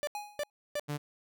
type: tone bursts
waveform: 45% pulse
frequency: 587.3 Hz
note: D5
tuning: in tune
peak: -31 dBFS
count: 3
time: 0.03-0.796 s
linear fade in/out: 0 ms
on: 42 ms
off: 320 ms
type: tone with exponential decay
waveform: square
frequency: 830.6 Hz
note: G#5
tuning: in tune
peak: -34 dBFS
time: 0.15-0.5 s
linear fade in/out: 1 ms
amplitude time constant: 74 ms
type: tone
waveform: sawtooth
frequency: 146.83 Hz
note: D3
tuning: in tune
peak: -29 dBFS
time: 0.88-0.98 s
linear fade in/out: 20 ms
effects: none